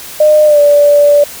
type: tone with pitch glide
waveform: sine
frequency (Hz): 608 to 581.2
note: D#5 to D5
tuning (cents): -40 to -18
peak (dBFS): -3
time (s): 0.2-1.24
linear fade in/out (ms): 5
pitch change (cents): -78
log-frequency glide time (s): 0.45-0.6
effects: white hiss -28 dBFS RMS until 1.4 s